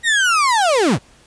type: linear sweep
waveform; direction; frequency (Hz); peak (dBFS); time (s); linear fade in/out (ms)
35% pulse; down; 1911 to 77.9; -11; 0.03-0.99; 50
effects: pink hiss -50 dBFS RMS until 1.26 s + resampled to 22050 Hz